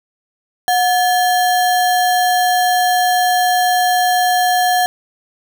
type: tone with sample-and-hold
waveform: sine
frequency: 728 Hz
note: F#5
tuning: 28 cents flat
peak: -11 dBFS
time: 0.68-4.86 s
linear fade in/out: 0 ms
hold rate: 2450 Hz
effects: none